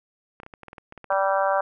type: clicks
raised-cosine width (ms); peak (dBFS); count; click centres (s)
0.5; -26; 12; 0.401 / 0.433 / 0.464 / 0.538 / 0.633 / 0.683 / 0.731 / 0.782 / 0.924 / 0.977 / 1.043 / 1.124
type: harmonic tone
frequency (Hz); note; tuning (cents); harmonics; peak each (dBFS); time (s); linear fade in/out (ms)
194.3; G3; -15; 3 / 4 / 5 / 6 / 7 / 8; -23 / -25 / -27 / -29 / -30 / -31; 1.1-1.61; 5
effects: none